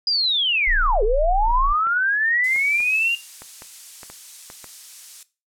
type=linear two-way sweep; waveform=sine; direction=down then up; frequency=4942 to 402.1 to 2806 Hz; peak=-17 dBFS; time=0.07-3.15 s; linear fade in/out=2 ms; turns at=1.03 s
type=tone; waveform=sine; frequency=29.04 Hz; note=A#0; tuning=6 cents flat; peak=-20 dBFS; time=0.67-1.73 s; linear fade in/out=10 ms
type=clicks; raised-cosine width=0.5 ms; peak=-24 dBFS; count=9; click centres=1.87 / 2.562 / 2.804 / 3.42 / 3.621 / 4.032 / 4.1 / 4.501 / 4.643 s
type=noise; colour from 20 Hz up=violet; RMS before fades=-32 dBFS; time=2.44-5.23 s; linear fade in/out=2 ms
effects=noise-tail reverb RT60 0.3 s tail -17 dB re dry + low-pass 8000 Hz 12 dB/octave